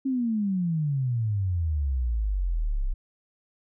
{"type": "exponential sweep", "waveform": "sine", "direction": "down", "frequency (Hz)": [273.3, 30.87], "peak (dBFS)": -23, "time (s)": [0.05, 2.94], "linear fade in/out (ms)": 10, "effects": []}